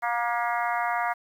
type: harmonic tone with a mistuned harmonic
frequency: 237.1 Hz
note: A#3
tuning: 30 cents sharp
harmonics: 3 / 4 / 5 / 6 / 7 / 8 / 9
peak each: -28 / -30 / -32 / -34 / -35 / -36 / -37 dBFS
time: 0.02-1.14 s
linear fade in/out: 20 ms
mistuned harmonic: 8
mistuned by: +29 cents
effects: 9-bit